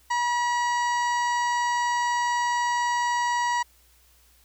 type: harmonic tone with a mistuned harmonic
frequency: 964 Hz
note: B5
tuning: 42 cents flat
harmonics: 1 / 2 / 3 / 4 / 5 / 6 / 7 / 8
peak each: -23 / -29 / -40 / -44 / -40 / -41 / -45 / -43 dBFS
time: 0.1-3.63 s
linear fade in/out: 10 ms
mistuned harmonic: 5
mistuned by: -74 cents
effects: added 60 Hz sine -60 dBFS peak until 4.44 s + white hiss -60 dBFS RMS until 4.44 s